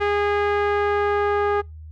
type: tone with low-pass filter sweep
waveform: sawtooth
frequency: 410 Hz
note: G#4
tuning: 22 cents flat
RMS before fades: -21 dBFS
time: 0-1.62 s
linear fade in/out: 20 ms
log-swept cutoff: 2100 to 1400 Hz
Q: 1.4
effects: noise-tail reverb RT60 0.2 s tail -26 dB re dry + added 78 Hz sine -36 dBFS peak until 1.91 s